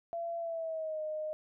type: tone with pitch glide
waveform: sine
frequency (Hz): 677 to 617.2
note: E5 to D#5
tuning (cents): +46 to -14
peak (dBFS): -34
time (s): 0.13-1.33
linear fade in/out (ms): 0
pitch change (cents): -160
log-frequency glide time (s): 0.38-1.02
effects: none